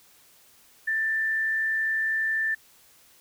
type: tone with frequency modulation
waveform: sine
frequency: 1774 Hz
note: A6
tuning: 14 cents sharp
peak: -23 dBFS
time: 0.87-2.55 s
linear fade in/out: 10 ms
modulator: 82.3 Hz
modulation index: 0.24
effects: white hiss -57 dBFS RMS until 3.2 s